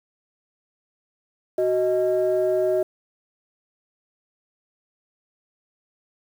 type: tone pair together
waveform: sine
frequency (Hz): 371.9 / 625.5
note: F#4 / D#5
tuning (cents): +9 / +9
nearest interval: major sixth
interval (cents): 900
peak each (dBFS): -20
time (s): 1.58-2.83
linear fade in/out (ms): 5
effects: tanh soft clip ceiling -13 dBFS + 8-bit